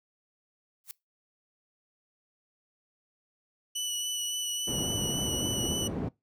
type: noise with exponential growth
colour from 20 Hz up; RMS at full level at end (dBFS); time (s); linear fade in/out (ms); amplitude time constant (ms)
blue; -36; 0.84-0.91; 0; 15
type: tone with vibrato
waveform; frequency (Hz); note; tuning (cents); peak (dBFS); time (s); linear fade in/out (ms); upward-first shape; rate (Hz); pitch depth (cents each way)
20% pulse; 2960; F#7; 0; -25; 3.75-5.88; 10; sine; 3.6; 14
type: low-pass noise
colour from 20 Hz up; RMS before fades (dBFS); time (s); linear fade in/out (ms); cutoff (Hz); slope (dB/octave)
white; -33; 4.67-6.09; 10; 310; 12
effects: noise-tail reverb RT60 0.2 s tail -22 dB re dry + high-pass 60 Hz 12 dB/octave